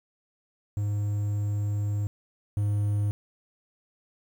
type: tone pair in turn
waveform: triangle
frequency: 103.1 / 103.1 Hz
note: G#2 / G#2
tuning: -12 / -12 cents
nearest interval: unison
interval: 0 cents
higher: neither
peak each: -23 / -21 dBFS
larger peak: second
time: 0.77-2.07 / 2.57-3.11 s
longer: first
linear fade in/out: 0 ms
effects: 9-bit